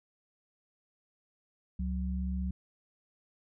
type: tone pair together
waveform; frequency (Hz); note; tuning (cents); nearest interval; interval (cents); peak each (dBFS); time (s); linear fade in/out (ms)
sine; 68.7 / 185; C#2 / F#3; -15 / 0; octave + perfect fourth; 1715; -32 / -35; 1.79-2.51; 5
effects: none